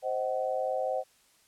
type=chord; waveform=sine; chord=C diminished; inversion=none; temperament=just; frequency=523.3 / 627.9 / 753.5 Hz; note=C5 / Eb5 / Gb5; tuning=0 / +16 / +31 cents; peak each=-31 / -33 / -33 dBFS; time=0.02-1.04 s; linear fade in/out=50 ms; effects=white hiss -64 dBFS RMS until 1.47 s + low-pass 11000 Hz 12 dB/octave